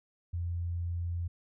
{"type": "tone", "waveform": "sine", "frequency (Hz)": 86.2, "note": "F2", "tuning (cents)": -22, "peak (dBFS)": -31, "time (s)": [0.33, 1.28], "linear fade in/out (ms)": 10, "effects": []}